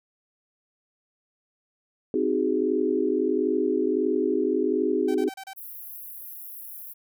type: chord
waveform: sine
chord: Ab dominant seventh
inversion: first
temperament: just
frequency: 259.6 / 311.5 / 373.8 / 415.3 Hz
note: C4 / Eb4 / Gb4 / Ab4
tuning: -13 / +2 / +18 / 0 cents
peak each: -28 / -27 / -26 / -26 dBFS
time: 2.14-5.29 s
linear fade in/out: 2 ms
type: tone bursts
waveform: sawtooth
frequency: 772 Hz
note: G5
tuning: 27 cents flat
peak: -33 dBFS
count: 5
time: 5.08-5.534 s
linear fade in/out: 5 ms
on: 66 ms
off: 31 ms
type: high-pass noise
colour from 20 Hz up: pink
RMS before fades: -40 dBFS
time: 5.56-6.94 s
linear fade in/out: 20 ms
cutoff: 11000 Hz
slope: 96 dB/octave
effects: none